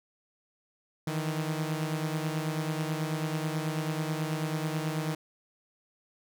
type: beating tone pair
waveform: sawtooth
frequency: 154.4 / 163.6 Hz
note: D#3 / E3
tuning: -13 / -13 cents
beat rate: 9.2 Hz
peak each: -27 / -31 dBFS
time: 1.07-5.15 s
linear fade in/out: 5 ms
effects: none